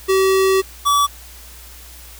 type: tone pair in turn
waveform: square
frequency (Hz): 382.7 / 1146.8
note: G4 / D6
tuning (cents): -42 / -42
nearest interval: octave + perfect fifth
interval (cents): 1900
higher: second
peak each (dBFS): -13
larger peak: neither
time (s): 0.08-0.62 / 0.85-1.07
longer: first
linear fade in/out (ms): 20
effects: added 60 Hz sine -40 dBFS peak until 2.19 s + white hiss -41 dBFS RMS until 2.19 s